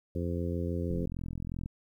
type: harmonic tone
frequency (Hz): 86.3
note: F2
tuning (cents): -20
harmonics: 1 / 2 / 3 / 4 / 5 / 6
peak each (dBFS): -33 / -36 / -38 / -39 / -40 / -41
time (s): 0.15-1.06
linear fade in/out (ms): 5
type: click train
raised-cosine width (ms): 5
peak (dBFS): -25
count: 33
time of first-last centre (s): 0.91-1.659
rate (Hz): 42.7
effects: 11-bit